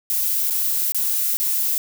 violet noise with dropouts, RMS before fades -21 dBFS, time 0.1-1.78 s, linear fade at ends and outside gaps 0 ms, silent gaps 0.499-0.507 / 0.92-0.946 / 1.37-1.4 s, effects none

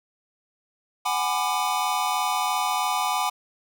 square chord, G# half-diminished seventh, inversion third, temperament just, 747.5 / 830.6 / 996.7 / 1196.1 Hz, F#5 / G#5 / B5 / D6, +17 / 0 / +16 / +31 cents, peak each -29 dBFS, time 1.05-3.3 s, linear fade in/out 10 ms, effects none

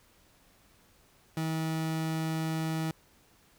30% pulse tone, 160 Hz, D#3, 49 cents sharp, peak -27 dBFS, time 1.37-2.91 s, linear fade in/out 2 ms, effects pink hiss -63 dBFS RMS until 3.58 s

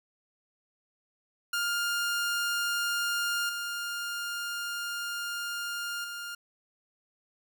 sawtooth tone with level steps, 1407 Hz, F6, 12 cents sharp, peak -24 / -29 / -33 dBFS, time 1.53-6.35 s, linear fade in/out 5 ms, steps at 3.49 / 6.04 s, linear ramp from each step 2 ms, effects none

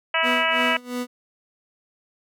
harmonic tone, 325.7 Hz, E4, 21 cents flat, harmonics 2 / 3 / 4 / 5 / 6 / 7 / 8 / 9, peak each -27 / -27 / -27 / -27 / -27 / -27 / -27 / -27 dBFS, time 0.14-0.77 s, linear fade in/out 5 ms
30% pulse tone with tremolo, 246.9 Hz, B3, in tune, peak -22 dBFS, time 0.22-1.07 s, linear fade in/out 50 ms, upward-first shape sine, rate 2.9 Hz, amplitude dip 90%
effects none

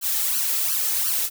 blue noise with flanger, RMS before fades -23 dBFS, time 0.01-1.3 s, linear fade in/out 50 ms, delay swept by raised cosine 0.67 to 2.37 ms, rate 2.8 Hz, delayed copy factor +0.95, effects none

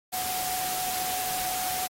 sine tone in noise, 740 Hz, F#5, in tune, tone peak -31 dBFS, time 0.12-1.88 s, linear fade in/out 20 ms, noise white, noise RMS -32 dBFS, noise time 0.12-1.88 s, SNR -2 dB, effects AAC 48 kbps

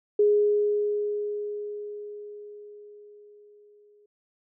sine tone with exponential decay, 415.3 Hz, G#4, in tune, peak -16 dBFS, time 0.19-4.06 s, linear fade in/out 5 ms, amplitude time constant 840 ms, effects none

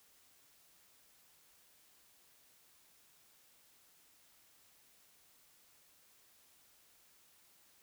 silence, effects white hiss -67 dBFS RMS until 7.82 s

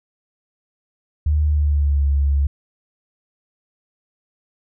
sine tone with pitch glide, 75.3 to 70.26 Hz, D2 to C#2, +44 to +24 cents, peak -14 dBFS, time 1.26-2.47 s, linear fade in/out 5 ms, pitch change -120 cents, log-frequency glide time 1.45-2.05 s, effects none

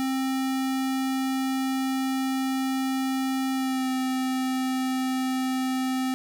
square tone with pitch glide, 264.4 to 259.4 Hz, C4 to C4, +18 to -15 cents, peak -25 dBFS, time 0-6.14 s, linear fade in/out 0 ms, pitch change -33 cents, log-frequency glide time 3.53-3.9 s, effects none

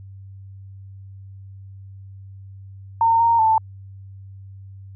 sine tone with pitch steps, 913 / 926 / 884 Hz, A#5 / A#5 / A5, -36 / -12 / +8 cents, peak -13 dBFS, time 3.01-3.58 s, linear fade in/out 2 ms, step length 190 ms, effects added 97 Hz sine -37 dBFS peak until 4.95 s

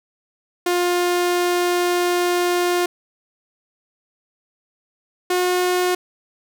sawtooth tone pair in turn, 353.8 / 361 Hz, F4 / F#4, +23 / -43 cents, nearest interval unison, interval 34 cents, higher second, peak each -13 dBFS, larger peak neither, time 0.66-2.86 / 5.3-5.95 s, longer first, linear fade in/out 5 ms, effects none

